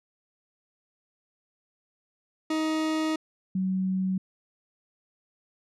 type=tone pair in turn; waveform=40% pulse / sine; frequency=314.4 / 188.03 Hz; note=D#4 / F#3; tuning=+18 / +28 cents; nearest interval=major sixth; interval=890 cents; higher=first; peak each=-24 dBFS; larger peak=neither; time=2.5-3.16 / 3.55-4.18 s; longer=first; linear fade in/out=5 ms; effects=low-pass 7000 Hz 12 dB/octave